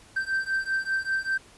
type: beating tone pair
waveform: triangle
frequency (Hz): 1559 / 1564.1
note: G6 / G6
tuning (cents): -10 / -4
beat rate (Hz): 5.1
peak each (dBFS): -27 / -26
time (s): 0.16-1.38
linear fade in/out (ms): 10
effects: pink hiss -53 dBFS RMS until 1.57 s + resampled to 24000 Hz